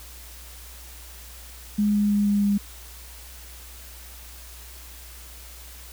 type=tone with pitch steps; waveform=sine; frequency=207.7 / 206.4 / 205.1 / 203.8 / 202.5 Hz; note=G#3 / G#3 / G#3 / G#3 / G#3; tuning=0 / -10 / -21 / -32 / -43 cents; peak=-18 dBFS; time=1.78-2.58 s; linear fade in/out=10 ms; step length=160 ms; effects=added 60 Hz sine -43 dBFS peak until 5.92 s + white hiss -45 dBFS RMS until 5.92 s